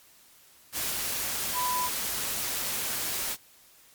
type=tone in noise; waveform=sine; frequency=996 Hz; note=B5; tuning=14 cents sharp; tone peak=-27 dBFS; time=1.53-1.9 s; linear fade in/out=50 ms; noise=white; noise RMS=-31 dBFS; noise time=0.72-3.37 s; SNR=+1 dB; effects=white hiss -57 dBFS RMS until 3.94 s + MP3 96 kbps